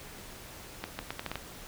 accelerating click train, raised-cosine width 0.3 ms, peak -18 dBFS, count 7, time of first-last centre 0.84-1.356 s, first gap 150 ms, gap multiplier 0.77, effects pink hiss -47 dBFS RMS until 1.67 s

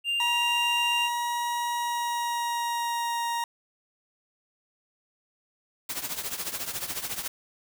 triangle tone, 2794 Hz, F7, in tune, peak -23 dBFS, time 0.04-1.1 s, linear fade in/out 50 ms
40% pulse tone with pitch glide, 954 to 938.2 Hz, A#5 to A#5, +40 to +11 cents, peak -26 dBFS, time 0.2-3.44 s, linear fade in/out 2 ms, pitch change -29 cents, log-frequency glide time 1.77-3.23 s
white noise with tremolo, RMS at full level -30 dBFS, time 5.89-7.28 s, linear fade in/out 5 ms, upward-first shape triangle, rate 14 Hz, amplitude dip 80%
effects none

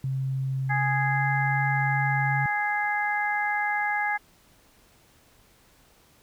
sine tone with pitch glide, 133.3 to 136.1 Hz, C3 to C#3, +33 to -31 cents, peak -25 dBFS, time 0.04-2.46 s, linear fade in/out 2 ms, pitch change +36 cents, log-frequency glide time 0.91-1.18 s
harmonic tone, 415.3 Hz, G#4, in tune, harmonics 2 / 3 / 4 / 5, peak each -27 / -39 / -28 / -30 dBFS, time 0.69-4.18 s, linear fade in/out 20 ms
effects pink hiss -59 dBFS RMS until 6.22 s

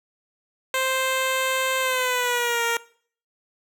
10% pulse tone with pitch glide, 523.3 to 466.2 Hz, C5 to A#4, 0 to 0 cents, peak -13 dBFS, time 0.74-2.77 s, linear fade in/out 2 ms, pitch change -200 cents, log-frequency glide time 1.8-2.63 s, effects noise-tail reverb RT60 0.5 s tail -20 dB re dry

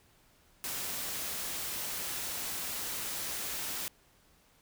white noise, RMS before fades -37 dBFS, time 0.64-3.88 s, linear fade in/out 0 ms, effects pink hiss -65 dBFS RMS until 4.61 s

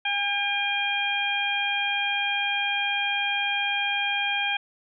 harmonic tone with a mistuned harmonic, 804 Hz, G5, 44 cents sharp, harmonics 1 / 2 / 3 / 4, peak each -30 / -30 / -27 / -29 dBFS, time 0.05-4.57 s, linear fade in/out 5 ms, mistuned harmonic 1, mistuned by +16 cents, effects none

